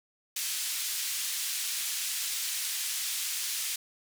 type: band-pass noise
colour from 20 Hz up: white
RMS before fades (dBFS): -33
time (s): 0.36-3.76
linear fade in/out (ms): 5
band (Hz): 2400 to 11000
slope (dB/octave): 12
effects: none